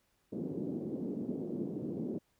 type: band-pass noise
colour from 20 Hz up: pink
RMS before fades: -38 dBFS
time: 0.32-2.19 s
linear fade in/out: 10 ms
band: 180 to 390 Hz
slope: 24 dB/octave
effects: pink hiss -75 dBFS RMS until 2.39 s